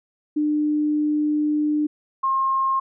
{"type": "tone pair in turn", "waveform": "sine", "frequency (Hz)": [300, 1069.1], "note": ["D4", "C6"], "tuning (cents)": [37, 37], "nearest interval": "octave + minor seventh", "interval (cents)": 2200, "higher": "second", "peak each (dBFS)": -18, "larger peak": "neither", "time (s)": [[0.36, 1.87], [2.23, 2.8]], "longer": "first", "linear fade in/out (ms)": 10, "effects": []}